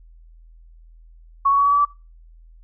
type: tone with pitch steps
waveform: sine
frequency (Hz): 1108.7 / 1118.3 / 1128.1 / 1137.9 / 1147.8 / 1157.8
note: C#6 / C#6 / C#6 / C#6 / D6 / D6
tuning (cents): 0 / +15 / +30 / +45 / -40 / -25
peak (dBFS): -13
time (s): 1.45-1.852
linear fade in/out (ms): 10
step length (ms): 67
effects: noise-tail reverb RT60 0.3 s tail -22 dB re dry + added 41 Hz sine -44 dBFS peak until 2.63 s